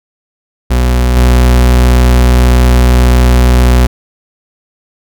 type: tone with level steps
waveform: 40% pulse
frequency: 61.7 Hz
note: B1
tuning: 1 cent flat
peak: -6 / -3 dBFS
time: 0.7-3.87 s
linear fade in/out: 10 ms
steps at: 1.16 s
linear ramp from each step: 5 ms
effects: none